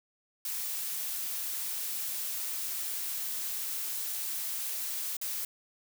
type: noise with dropouts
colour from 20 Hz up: blue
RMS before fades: -35 dBFS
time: 0.45-5.45 s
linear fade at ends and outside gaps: 2 ms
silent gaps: 5.168-5.214 s
effects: none